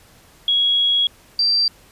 sine tone pair in turn, 3322 / 4698 Hz, G#7 / D8, 0 / 0 cents, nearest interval tritone, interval 600 cents, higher second, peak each -14 dBFS, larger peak neither, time 0.48-1.07 / 1.39-1.68 s, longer first, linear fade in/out 2 ms, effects pink hiss -50 dBFS RMS until 1.91 s + resampled to 32000 Hz

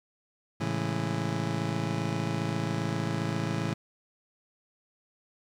30% pulse chord, A major seventh, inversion none, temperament just, 110 / 137.5 / 165 / 206.2 Hz, A2 / C#3 / E3 / G#3, 0 / -14 / +2 / -12 cents, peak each -31 / -32 / -30 / -36 dBFS, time 0.6-3.74 s, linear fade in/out 10 ms, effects low-pass 7000 Hz 12 dB/octave + 10-bit

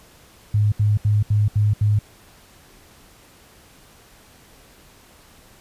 sine tone bursts, 104.7 Hz, G#2, 15 cents sharp, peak -14 dBFS, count 6, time 0.54-1.99 s, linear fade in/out 5 ms, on 180 ms, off 74 ms, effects pink hiss -50 dBFS RMS until 5.6 s + resampled to 32000 Hz

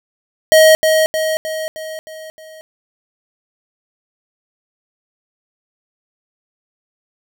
square tone with echo, 631 Hz, D#5, 24 cents sharp, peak -6 dBFS, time 0.52-0.75 s, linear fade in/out 0 ms, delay 310 ms, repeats 6, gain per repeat -5 dB, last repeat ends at 2.61 s, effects none

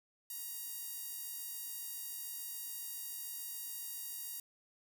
sawtooth tone with high-pass filter, 947 Hz, A#5, 27 cents sharp, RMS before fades -44 dBFS, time 0.3-4.4 s, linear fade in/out 2 ms, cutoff 10000 Hz, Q 0.63, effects none

